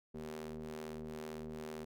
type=ring-modulated tone; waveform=sawtooth; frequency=77.78 Hz; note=D#2; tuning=in tune; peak=-36 dBFS; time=0.14-1.85 s; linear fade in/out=10 ms; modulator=310 Hz; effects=none